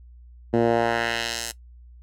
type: tone with band-pass filter sweep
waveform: 10% pulse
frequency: 116.54 Hz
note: A#2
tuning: in tune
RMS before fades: -23 dBFS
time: 0.53-1.52 s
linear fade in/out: 10 ms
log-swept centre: 300 to 9300 Hz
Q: 0.99
effects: noise-tail reverb RT60 0.1 s tail -17 dB re dry + added 60 Hz sine -44 dBFS peak until 2.02 s